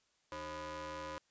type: ring-modulated tone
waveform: sawtooth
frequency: 231 Hz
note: A#3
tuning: 16 cents flat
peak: -35 dBFS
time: 0.32-1.18 s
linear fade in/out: 0 ms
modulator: 766 Hz
effects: white hiss -75 dBFS RMS until 1.3 s + resampled to 16000 Hz